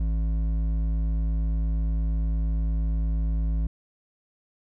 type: tone with hard clipping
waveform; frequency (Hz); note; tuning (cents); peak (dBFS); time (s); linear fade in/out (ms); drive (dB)
sine; 54.3; A1; -22; -24; 0-3.67; 5; 8
effects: none